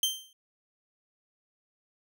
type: tone with exponential decay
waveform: sawtooth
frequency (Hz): 3136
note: G7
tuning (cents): 0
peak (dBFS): -19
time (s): 0.03-0.33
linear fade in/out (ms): 2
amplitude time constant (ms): 64
effects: none